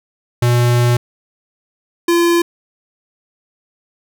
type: tone pair in turn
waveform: square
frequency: 121 / 342.2 Hz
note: B2 / F4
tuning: -35 / -35 cents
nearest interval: octave + tritone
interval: 1800 cents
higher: second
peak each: -11 dBFS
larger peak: neither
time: 0.42-0.97 / 2.08-2.42 s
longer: first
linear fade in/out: 5 ms
effects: none